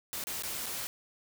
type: noise with dropouts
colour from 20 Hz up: white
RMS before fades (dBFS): -37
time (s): 0.13-0.87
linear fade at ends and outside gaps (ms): 0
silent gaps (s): 0.239-0.27 / 0.423-0.435 / 0.659-0.664
effects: none